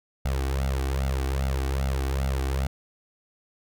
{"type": "tone with flanger", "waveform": "sawtooth", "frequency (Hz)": 66.9, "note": "C2", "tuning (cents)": 39, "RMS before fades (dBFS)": -26, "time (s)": [0.25, 2.67], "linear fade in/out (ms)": 5, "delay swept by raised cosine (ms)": [1.4, 2.7], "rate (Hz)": 2.5, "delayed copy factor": 1, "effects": []}